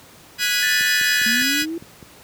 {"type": "chord", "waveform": "20% pulse", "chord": "G# minor seventh", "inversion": "third", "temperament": "equal with one note detuned", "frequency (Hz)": [1464.7, 1661.2, 1975.5, 2489], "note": ["F#6", "G#6", "B6", "D#7"], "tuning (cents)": [-18, 0, 0, 0], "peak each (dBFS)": -19, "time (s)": [0.38, 1.66], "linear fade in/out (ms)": 50}
{"type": "tone with pitch glide", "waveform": "sine", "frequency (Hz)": [1756, 1735.8], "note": ["A6", "A6"], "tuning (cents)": [-4, -24], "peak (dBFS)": -20, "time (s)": [0.62, 1.43], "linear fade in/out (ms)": 10, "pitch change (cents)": -20, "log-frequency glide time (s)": [0.93, 1.18]}
{"type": "click train", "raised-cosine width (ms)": 3, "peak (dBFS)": -25, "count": 7, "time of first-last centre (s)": [0.81, 2.027], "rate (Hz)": 4.93}
{"type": "linear sweep", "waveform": "sine", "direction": "up", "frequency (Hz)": [220, 340.6], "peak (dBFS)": -24, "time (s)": [1.26, 1.78], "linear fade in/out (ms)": 2}
{"effects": ["pink hiss -46 dBFS RMS until 2.23 s", "high-pass 80 Hz 12 dB/octave"]}